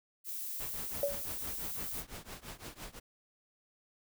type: noise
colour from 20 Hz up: violet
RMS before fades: -40 dBFS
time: 0.24-2.04 s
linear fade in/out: 50 ms
type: noise with tremolo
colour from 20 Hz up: pink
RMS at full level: -43 dBFS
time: 0.59-3 s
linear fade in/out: 20 ms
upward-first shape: triangle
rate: 5.9 Hz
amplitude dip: 95%
type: tone with exponential decay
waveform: sine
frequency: 568 Hz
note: C#5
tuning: 42 cents sharp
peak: -25 dBFS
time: 1.03-1.26 s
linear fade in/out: 2 ms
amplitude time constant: 49 ms
effects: none